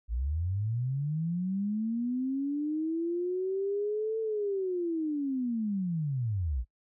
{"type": "linear two-way sweep", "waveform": "sine", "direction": "up then down", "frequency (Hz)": [52.6, 447.6, 52.6], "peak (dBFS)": -28, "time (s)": [0.08, 6.65], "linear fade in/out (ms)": 50, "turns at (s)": 4.2, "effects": ["noise-tail reverb RT60 0.1 s tail -24 dB re dry"]}